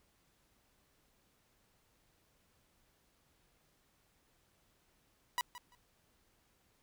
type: tone with echo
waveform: sawtooth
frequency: 978 Hz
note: B5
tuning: 17 cents flat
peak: -28 dBFS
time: 5.38-5.41 s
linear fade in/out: 0 ms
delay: 170 ms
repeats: 2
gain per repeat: -15 dB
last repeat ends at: 5.75 s
effects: pink hiss -73 dBFS RMS until 6.82 s